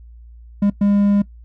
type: tone bursts at uneven times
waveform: triangle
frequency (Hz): 202.5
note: G#3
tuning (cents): -43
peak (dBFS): -10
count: 2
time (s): 0.62-0.7 / 0.81-1.22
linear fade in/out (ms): 5
effects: noise-tail reverb RT60 0.1 s tail -19 dB re dry + added 58 Hz sine -38 dBFS peak until 1.44 s